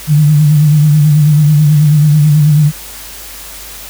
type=tone with vibrato; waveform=sine; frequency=150 Hz; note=D3; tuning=37 cents sharp; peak=-4 dBFS; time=0.07-2.72 s; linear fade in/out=50 ms; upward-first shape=sine; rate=9.2 Hz; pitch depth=57 cents each way; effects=added 50 Hz sine -36 dBFS peak until 3.89 s + white hiss -29 dBFS RMS until 3.89 s